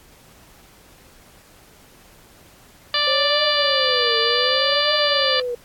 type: harmonic tone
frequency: 587.3 Hz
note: D5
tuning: in tune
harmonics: 1 / 2 / 3 / 4 / 5 / 6 / 7 / 8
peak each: -29 / -25 / -25 / -30 / -24 / -24 / -26 / -24 dBFS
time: 2.94-5.4 s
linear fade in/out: 2 ms
type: tone with vibrato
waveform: sine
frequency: 526 Hz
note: C5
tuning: 9 cents sharp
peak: -22 dBFS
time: 3.07-5.55 s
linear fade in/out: 5 ms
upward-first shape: triangle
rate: 0.67 Hz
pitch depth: 260 cents each way
effects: pink hiss -50 dBFS RMS until 5.64 s + AAC 64 kbps